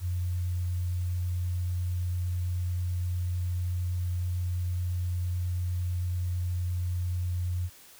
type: tone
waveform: sine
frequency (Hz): 89.1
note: F2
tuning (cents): +35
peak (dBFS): -27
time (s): 0-7.7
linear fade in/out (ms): 50
effects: white hiss -53 dBFS RMS until 7.99 s